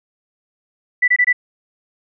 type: tone bursts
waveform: sine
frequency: 1975.5 Hz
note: B6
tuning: in tune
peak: -10 dBFS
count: 4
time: 1.02-1.329 s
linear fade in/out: 10 ms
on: 60 ms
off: 23 ms
effects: none